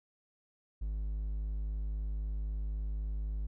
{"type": "tone", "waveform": "triangle", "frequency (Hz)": 51.91, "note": "G#1", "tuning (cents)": 0, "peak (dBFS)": -31, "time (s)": [0.81, 3.47], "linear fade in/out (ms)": 10, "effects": []}